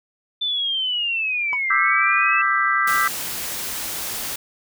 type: linear two-way sweep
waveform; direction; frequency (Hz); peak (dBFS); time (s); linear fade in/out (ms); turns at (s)
sine; down then up; 3552 to 2065 to 2650; -20; 0.41-2.42; 10; 1.71
type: tone with exponential decay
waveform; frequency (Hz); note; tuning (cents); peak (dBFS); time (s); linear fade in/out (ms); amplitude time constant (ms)
triangle; 998; B5; +18; -19; 1.53-1.61; 0; 16
type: chord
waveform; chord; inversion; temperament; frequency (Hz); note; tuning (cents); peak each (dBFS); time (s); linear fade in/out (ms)
sine; E minor seventh; third; just; 1186.7 / 1318.5 / 1582.2 / 1977.8; D6 / E6 / G6 / B6; +18 / 0 / +16 / +2; -22; 1.7-3.08; 5
type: noise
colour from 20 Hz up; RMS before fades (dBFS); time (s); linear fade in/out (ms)
white; -28; 2.87-4.36; 5
effects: none